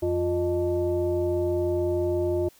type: tone with frequency modulation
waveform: sine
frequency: 352.9 Hz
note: F4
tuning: 18 cents sharp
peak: -22 dBFS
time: 0.02-2.49 s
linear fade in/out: 10 ms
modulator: 264 Hz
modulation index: 0.88
effects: white hiss -57 dBFS RMS until 2.59 s